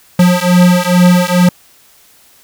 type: beating tone pair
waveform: square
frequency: 177.6 / 179.9 Hz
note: F3 / F#3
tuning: +29 / -48 cents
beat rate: 2.3 Hz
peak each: -10 dBFS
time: 0.19-1.49 s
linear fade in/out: 5 ms
effects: white hiss -46 dBFS RMS until 2.43 s